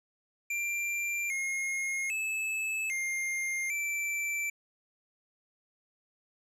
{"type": "tone with pitch steps", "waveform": "square", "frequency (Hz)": [2369, 2148, 2610, 2116, 2334], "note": ["D7", "C7", "E7", "C7", "D7"], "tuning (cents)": [14, 45, -18, 19, -11], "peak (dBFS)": -31, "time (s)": [0.5, 4.5], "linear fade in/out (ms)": 5, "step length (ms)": 800, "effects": ["low-pass 12000 Hz 12 dB/octave"]}